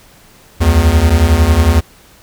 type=beating tone pair; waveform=square; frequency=72 / 83 Hz; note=D2 / E2; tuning=-34 / +12 cents; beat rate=11 Hz; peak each=-12 / -10 dBFS; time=0.6-1.81 s; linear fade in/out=20 ms; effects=pink hiss -44 dBFS RMS until 2.22 s

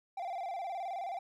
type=tone with vibrato; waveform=triangle; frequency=734 Hz; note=F#5; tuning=14 cents flat; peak=-34 dBFS; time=0.17-1.19 s; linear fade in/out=5 ms; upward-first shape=square; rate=19 Hz; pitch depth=100 cents each way; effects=none

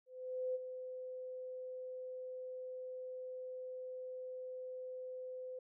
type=tone with ADSR envelope; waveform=sine; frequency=510 Hz; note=C5; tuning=44 cents flat; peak=-34 dBFS; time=0.06-5.59 s; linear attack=490 ms; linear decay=25 ms; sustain=-9 dB; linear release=4 ms; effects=none

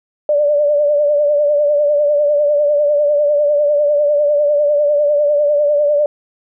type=tone with vibrato; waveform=sine; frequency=587.3 Hz; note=D5; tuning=in tune; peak=-10 dBFS; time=0.29-6.06 s; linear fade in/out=2 ms; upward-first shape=triangle; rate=10 Hz; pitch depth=57 cents each way; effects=none

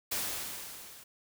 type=noise with level ramp; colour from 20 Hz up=white; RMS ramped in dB=-32 to -52 dBFS; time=0.11-1.04 s; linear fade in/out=10 ms; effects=none

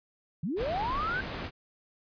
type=linear sweep; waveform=sine; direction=up; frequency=137.9 to 1578 Hz; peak=-29 dBFS; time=0.43-1.21 s; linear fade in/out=5 ms
type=low-pass noise; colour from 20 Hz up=pink; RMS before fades=-37 dBFS; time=0.56-1.51 s; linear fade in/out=50 ms; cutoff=3800 Hz; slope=12 dB/octave
effects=resampled to 11025 Hz

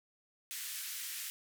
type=band-pass noise; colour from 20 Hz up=white; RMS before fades=-42 dBFS; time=0.51-1.3 s; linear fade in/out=0 ms; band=1600 to 16000 Hz; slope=24 dB/octave; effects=none

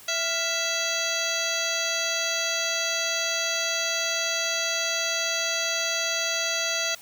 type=harmonic tone with a mistuned harmonic; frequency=661 Hz; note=E5; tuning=5 cents sharp; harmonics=1 / 2 / 3 / 4 / 5 / 6 / 7 / 9 / 10; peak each=-33 / -33 / -33 / -33 / -33 / -33 / -33 / -33 / -33 dBFS; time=0.08-6.95 s; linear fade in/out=5 ms; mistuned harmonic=2; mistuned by=+100 cents; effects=white hiss -48 dBFS RMS until 7.01 s

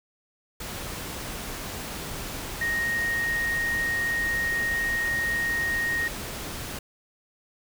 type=tone in noise; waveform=sine; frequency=1864.7 Hz; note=A#6; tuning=in tune; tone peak=-24 dBFS; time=2.61-6.08 s; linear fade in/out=5 ms; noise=pink; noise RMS=-35 dBFS; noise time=0.6-6.79 s; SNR=+8 dB; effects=none

